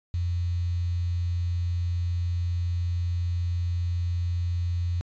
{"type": "tone with quantisation", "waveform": "sine", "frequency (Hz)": 87.3, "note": "F2", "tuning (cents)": 0, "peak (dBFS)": -24, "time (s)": [0.14, 5.01], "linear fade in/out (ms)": 0, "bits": 8, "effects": ["resampled to 16000 Hz"]}